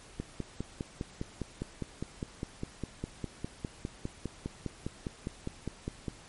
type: click train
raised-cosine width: 3 ms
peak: -21 dBFS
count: 30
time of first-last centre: 0.2-6.082 s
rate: 4.93 Hz
effects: pink hiss -53 dBFS RMS until 6.28 s + MP3 48 kbps